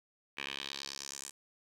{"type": "tone with band-pass filter sweep", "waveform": "10% pulse", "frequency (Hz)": 69.3, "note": "C#2", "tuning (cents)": 0, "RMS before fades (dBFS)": -43, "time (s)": [0.37, 1.31], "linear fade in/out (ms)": 10, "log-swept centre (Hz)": [2500, 8100], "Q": 2.7, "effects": ["11-bit"]}